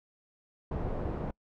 pink low-pass noise, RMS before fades -34 dBFS, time 0.71-1.31 s, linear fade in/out 5 ms, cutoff 680 Hz, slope 12 dB/octave, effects noise-tail reverb RT60 0.1 s tail -26 dB re dry

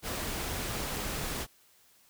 pink noise, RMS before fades -35 dBFS, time 0.02-1.47 s, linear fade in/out 50 ms, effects white hiss -63 dBFS RMS until 2.09 s

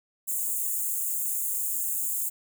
white high-pass noise, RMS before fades -29 dBFS, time 0.27-2.3 s, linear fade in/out 20 ms, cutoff 6800 Hz, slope 96 dB/octave, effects none

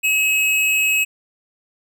square tone pair together, 2565 / 2833 Hz, E7 / F7, -48 / +24 cents, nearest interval major second, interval 172 cents, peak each -16 / -27 dBFS, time 0.03-1.05 s, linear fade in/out 20 ms, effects none

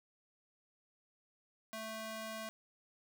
square tone with high-pass filter, 220.4 Hz, A3, 3 cents sharp, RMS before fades -44 dBFS, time 1.73-2.49 s, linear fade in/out 0 ms, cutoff 510 Hz, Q 0.7, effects none

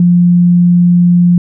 sine tone, 175.5 Hz, F3, 9 cents sharp, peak -4 dBFS, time 0-1.38 s, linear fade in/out 2 ms, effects none

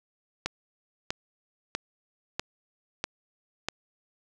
click train, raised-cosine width 0.2 ms, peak -11 dBFS, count 6, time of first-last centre 0.46-3.686 s, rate 1.55 Hz, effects none

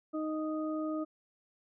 harmonic tone, 310.8 Hz, D#4, 2 cents flat, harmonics 1 / 2 / 4, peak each -33 / -39 / -43 dBFS, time 0.13-1.05 s, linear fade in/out 20 ms, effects none

